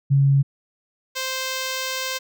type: tone pair in turn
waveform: sine / 5% pulse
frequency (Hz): 138.59 / 521.8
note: C#3 / C5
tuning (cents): 0 / -5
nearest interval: octave + major seventh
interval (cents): 2295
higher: second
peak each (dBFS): -13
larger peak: neither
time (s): 0.1-0.43 / 1.15-2.19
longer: second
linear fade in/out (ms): 20
effects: none